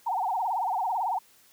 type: tone with vibrato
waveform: sine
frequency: 830 Hz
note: G#5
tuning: 1 cent flat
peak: -25 dBFS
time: 0.06-1.19 s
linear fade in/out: 10 ms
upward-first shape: sine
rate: 18 Hz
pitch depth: 230 cents each way
effects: white hiss -59 dBFS RMS until 1.52 s + high-pass 60 Hz 12 dB/octave